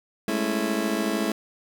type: chord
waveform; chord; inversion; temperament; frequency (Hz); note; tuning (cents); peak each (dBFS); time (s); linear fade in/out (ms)
30% pulse; A major seventh; third; just; 206.2 / 220 / 275 / 330; G#3 / A3 / C#4 / E4; -12 / 0 / -14 / +2; -27 / -26 / -29 / -26; 0.28-1.32; 2
effects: none